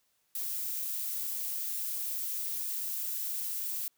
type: noise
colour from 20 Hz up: violet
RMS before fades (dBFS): -35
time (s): 0.35-3.88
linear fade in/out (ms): 2
effects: white hiss -74 dBFS RMS until 3.97 s